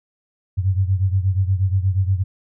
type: beating tone pair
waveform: sine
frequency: 93 / 101.4 Hz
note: F#2 / G#2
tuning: +9 / -41 cents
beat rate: 8.4 Hz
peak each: -17 / -21 dBFS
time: 0.57-2.24 s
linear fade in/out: 20 ms
effects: none